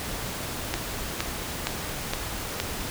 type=click train; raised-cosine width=0.2 ms; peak=-8 dBFS; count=5; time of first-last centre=0.74-2.6 s; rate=2.15 Hz; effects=pink hiss -33 dBFS RMS until 2.9 s